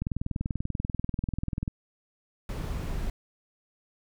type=click train; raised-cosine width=5 ms; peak=-17 dBFS; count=35; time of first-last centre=0.02-1.679 s; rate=20.5 Hz
type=noise; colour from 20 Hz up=brown; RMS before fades=-32 dBFS; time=2.49-3.1 s; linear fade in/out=2 ms
effects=none